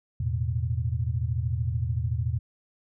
sine chord, E suspended fourth, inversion none, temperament equal, 82.41 / 110 / 123.47 Hz, E2 / A2 / B2, 0 / 0 / 0 cents, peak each -29 dBFS, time 0.2-2.39 s, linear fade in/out 5 ms, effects none

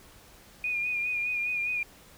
sine tone with vibrato, 2445 Hz, D#7, 31 cents flat, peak -27 dBFS, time 0.64-1.83 s, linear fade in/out 2 ms, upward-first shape sine, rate 4.9 Hz, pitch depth 36 cents each way, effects pink hiss -54 dBFS RMS until 2.17 s

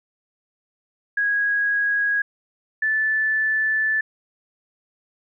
sine tone pair in turn, 1652 / 1750.2 Hz, G#6 / A6, -10 / -10 cents, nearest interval minor second, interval 100 cents, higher second, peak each -18 dBFS, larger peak neither, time 1.17-2.22 / 2.82-4.01 s, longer second, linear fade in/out 5 ms, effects none

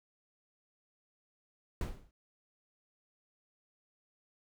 brown noise with exponential decay, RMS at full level -30 dBFS, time 1.81-2.11 s, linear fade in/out 2 ms, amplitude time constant 65 ms, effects none

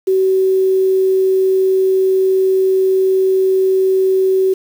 sine tone with quantisation, 379.3 Hz, F#4, 43 cents sharp, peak -10 dBFS, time 0.07-4.54 s, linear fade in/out 10 ms, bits 6, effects none

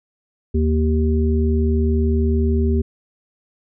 harmonic tone, 77.78 Hz, D#2, in tune, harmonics 1 / 3 / 5, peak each -16 / -21 / -23 dBFS, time 0.54-2.82 s, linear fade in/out 10 ms, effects none

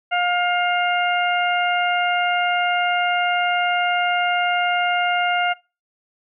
harmonic tone with a mistuned harmonic, 710 Hz, F5, 28 cents sharp, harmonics 1 / 2 / 3 / 4, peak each -20 / -23 / -25 / -26 dBFS, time 0.11-5.54 s, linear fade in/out 20 ms, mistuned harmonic 4, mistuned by -24 cents, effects noise-tail reverb RT60 0.3 s tail -23 dB re dry

